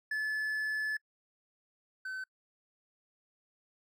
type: tone pair in turn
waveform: triangle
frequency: 1728 / 1525.5 Hz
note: A6 / G6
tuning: -32 / -48 cents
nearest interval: major second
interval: 216 cents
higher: first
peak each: -29 / -35 dBFS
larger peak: first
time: 0.11-0.97 / 2.05-2.24 s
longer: first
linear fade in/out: 5 ms
effects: noise-tail reverb RT60 0.1 s tail -26 dB re dry